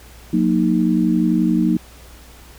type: chord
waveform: sine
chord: D# minor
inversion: first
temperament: equal with one note detuned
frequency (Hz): 181.61 / 233.1 / 311.1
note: F#3 / A#3 / D#4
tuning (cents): -32 / 0 / 0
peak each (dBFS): -18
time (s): 0.33-1.77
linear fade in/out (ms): 5
effects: added 60 Hz sine -42 dBFS peak until 2.58 s + pink hiss -45 dBFS RMS until 2.58 s